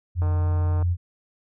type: tone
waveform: sine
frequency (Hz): 87.8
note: F2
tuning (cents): +10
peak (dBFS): -19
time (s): 0.15-0.97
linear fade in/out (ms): 50
type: click train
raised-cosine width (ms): 1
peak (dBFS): -23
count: 93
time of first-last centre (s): 0.22-0.825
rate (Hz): 152
effects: none